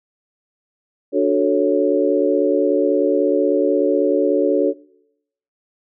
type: chord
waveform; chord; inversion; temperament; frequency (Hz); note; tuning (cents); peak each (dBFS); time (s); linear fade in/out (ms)
sine; D major seventh; none; equal; 293.7 / 370 / 440 / 554.4; D4 / F#4 / A4 / C#5; 0 / 0 / 0 / 0; -19; 1.12-4.74; 50
effects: noise-tail reverb RT60 0.8 s tail -22 dB re dry